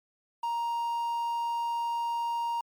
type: tone with quantisation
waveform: triangle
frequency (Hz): 937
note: A#5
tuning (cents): +9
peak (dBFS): -26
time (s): 0.43-2.61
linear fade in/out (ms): 5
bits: 9
effects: MP3 96 kbps